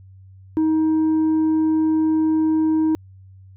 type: tone with tanh clipping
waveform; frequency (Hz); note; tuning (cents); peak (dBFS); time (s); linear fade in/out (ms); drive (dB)
sine; 315.2; D#4; +23; -16; 0.57-2.95; 0; 3
effects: added 95 Hz sine -42 dBFS peak until 3.56 s